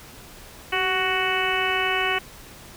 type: harmonic tone with a mistuned harmonic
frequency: 371.7 Hz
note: F#4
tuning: 8 cents sharp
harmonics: 1 / 2 / 3 / 4 / 5 / 6 / 7 / 8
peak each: -29 / -29 / -29 / -29 / -29 / -29 / -29 / -29 dBFS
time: 0.72-2.19 s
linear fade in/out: 10 ms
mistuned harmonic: 1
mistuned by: +46 cents
effects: pink hiss -44 dBFS RMS until 2.76 s